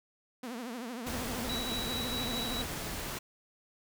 sawtooth tone with vibrato, 240 Hz, B3, 49 cents flat, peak -34 dBFS, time 0.43-2.64 s, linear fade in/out 5 ms, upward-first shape triangle, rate 13 Hz, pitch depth 170 cents each way
pink noise, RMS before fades -38 dBFS, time 1.06-3.19 s, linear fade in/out 10 ms
triangle tone with tremolo, 3909 Hz, B7, 19 cents flat, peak -33 dBFS, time 1.49-2.62 s, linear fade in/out 5 ms, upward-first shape triangle, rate 4.7 Hz, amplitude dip 40%
effects none

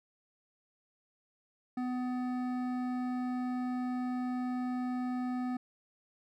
sine tone with hard clipping, 250.5 Hz, B3, 25 cents sharp, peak -34 dBFS, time 1.77-5.57 s, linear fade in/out 5 ms, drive 12 dB, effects none

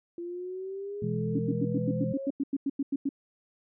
sine exponential sweep, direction up, 341.3 to 554.4 Hz, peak -34 dBFS, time 0.18-2.3 s, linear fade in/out 2 ms
sine chord, E major, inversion second, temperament equal, 123.47 / 164.81 / 207.7 Hz, B2 / E3 / G#3, 0 / 0 / 0 cents, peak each -33 / -32 / -33 dBFS, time 1.02-2.13 s, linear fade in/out 5 ms
sine tone bursts, 277.2 Hz, C#4, in tune, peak -25 dBFS, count 14, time 1.35-3.091 s, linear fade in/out 5 ms, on 38 ms, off 93 ms
effects none

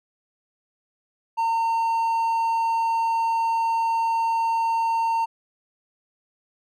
triangle tone, 912 Hz, A#5, 38 cents flat, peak -18 dBFS, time 1.37-5.26 s, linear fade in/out 20 ms, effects none

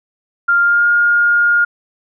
sine tone with pitch glide, 1396.9 to 1419.7 Hz, F6 to F6, 0 to +28 cents, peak -9 dBFS, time 0.48-1.65 s, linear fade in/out 10 ms, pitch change +28 cents, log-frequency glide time 0.61-0.87 s, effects none

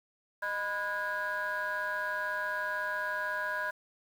sine tone cluster, 616 / 994 / 1454 / 1640 Hz, D#5 / B5 / F#6 / G#6, -17 / +11 / -31 / -22 cents, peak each -38 / -36 / -36 / -33 dBFS, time 0.42-3.71 s, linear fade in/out 10 ms, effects tanh soft clip ceiling -26 dBFS + 9-bit

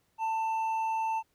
sine tone with hard clipping, 890 Hz, A5, 20 cents sharp, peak -29 dBFS, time 0.18-1.23 s, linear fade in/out 50 ms, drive 4 dB, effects pink hiss -73 dBFS RMS until 1.34 s

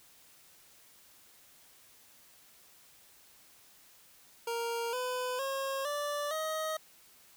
25% pulse tone with pitch steps, 466.2 / 502.6 / 541.7 / 584 / 629.5 Hz, A#4 / B4 / C#5 / D5 / D#5, 0 / +30 / -40 / -10 / +20 cents, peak -29 dBFS, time 4.47-6.77 s, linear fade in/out 5 ms, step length 460 ms, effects white hiss -60 dBFS RMS until 7.36 s

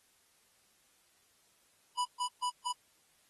square tone bursts, 987 Hz, B5, 1 cent flat, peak -31 dBFS, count 4, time 1.97-2.73 s, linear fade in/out 20 ms, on 85 ms, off 140 ms, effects white hiss -69 dBFS RMS until 3.29 s + AAC 32 kbps

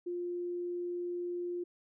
sine tone, 351.7 Hz, F4, 12 cents sharp, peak -34 dBFS, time 0.06-1.64 s, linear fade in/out 10 ms, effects none

